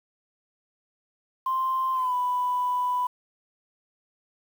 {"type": "tone with pitch glide", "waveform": "sine", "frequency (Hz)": [1046.5, 991.8], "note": ["C6", "B5"], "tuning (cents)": [0, 7], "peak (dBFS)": -22, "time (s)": [1.46, 3.07], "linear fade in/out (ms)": 5, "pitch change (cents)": -93, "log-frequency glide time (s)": [1.93, 2.14], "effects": ["tanh soft clip ceiling -18 dBFS", "8-bit"]}